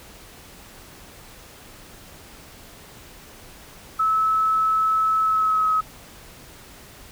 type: tone with pitch glide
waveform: sine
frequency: 1300 to 1276.2 Hz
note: E6 to D#6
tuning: -24 to +44 cents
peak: -17 dBFS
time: 3.99-5.81 s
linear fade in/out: 10 ms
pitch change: -32 cents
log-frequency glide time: 5.22-5.69 s
effects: pink hiss -45 dBFS RMS until 7.11 s